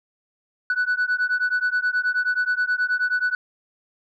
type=beating tone pair; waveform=sine; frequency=1480 / 1489.4 Hz; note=F#6 / F#6; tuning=0 / +11 cents; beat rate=9.4 Hz; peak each=-21 dBFS; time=0.7-3.35 s; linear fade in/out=2 ms; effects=tanh soft clip ceiling -16 dBFS